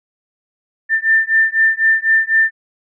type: beating tone pair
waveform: sine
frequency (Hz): 1786 / 1790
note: A6 / A6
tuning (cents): +25 / +29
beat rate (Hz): 4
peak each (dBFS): -14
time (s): 0.89-2.51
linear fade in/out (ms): 50
effects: none